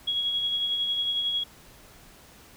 sine tone with tremolo, 3322 Hz, G#7, in tune, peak -23 dBFS, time 0.07-1.44 s, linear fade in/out 10 ms, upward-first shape sine, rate 11 Hz, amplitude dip 35%, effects pink hiss -52 dBFS RMS until 2.56 s

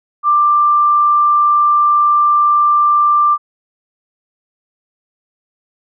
sine tone, 1183 Hz, D6, 12 cents sharp, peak -8 dBFS, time 0.23-3.38 s, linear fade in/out 50 ms, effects none

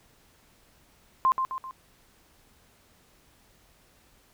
sine tone with echo, 1048 Hz, C6, 2 cents sharp, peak -18 dBFS, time 1.25-1.32 s, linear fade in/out 0 ms, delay 130 ms, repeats 3, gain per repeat -6 dB, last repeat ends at 1.71 s, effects pink hiss -61 dBFS RMS until 4.33 s

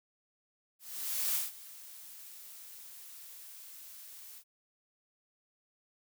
blue noise with ADSR envelope, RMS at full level -31 dBFS, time 0.79-4.44 s, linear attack 560 ms, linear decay 160 ms, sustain -19 dB, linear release 65 ms, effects none

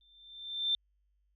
sine tone with exponential growth, 3567 Hz, A7, 23 cents sharp, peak -25 dBFS, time 0.01-0.75 s, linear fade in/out 1 ms, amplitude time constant 160 ms, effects added 50 Hz sine -70 dBFS peak until 1.35 s

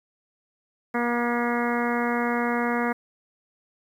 harmonic tone with a mistuned harmonic, 238.9 Hz, A#3, 43 cents sharp, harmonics 1 / 2 / 3 / 4 / 5 / 6 / 7 / 8 / 9, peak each -26 / -29 / -31 / -32 / -33 / -34 / -34 / -35 / -36 dBFS, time 0.94-2.93 s, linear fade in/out 10 ms, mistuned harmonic 8, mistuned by +16 cents, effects 9-bit

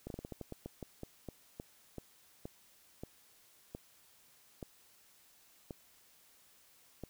slowing click train, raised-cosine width 2 ms, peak -29 dBFS, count 20, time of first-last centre 0.07-7.037 s, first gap 32 ms, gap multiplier 1.23, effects white hiss -65 dBFS RMS until 7.09 s

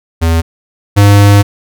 square tone pair in turn, 82.41 / 101.41 Hz, E2 / G#2, 0 / -41 cents, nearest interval major third, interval 359 cents, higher second, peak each -8 / -3 dBFS, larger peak second, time 0.21-0.42 / 0.96-1.43 s, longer second, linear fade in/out 20 ms, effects none

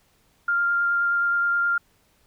sine tone with vibrato, 1396.9 Hz, F6, in tune, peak -19 dBFS, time 0.48-1.78 s, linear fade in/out 5 ms, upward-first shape sine, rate 9.5 Hz, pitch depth 9 cents each way, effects pink hiss -63 dBFS RMS until 2.26 s

